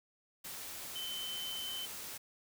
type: tone in noise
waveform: sine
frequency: 3066 Hz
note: G7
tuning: 39 cents flat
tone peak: -39 dBFS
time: 0.95-1.86 s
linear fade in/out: 10 ms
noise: white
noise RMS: -45 dBFS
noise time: 0.44-2.18 s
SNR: +3 dB
effects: none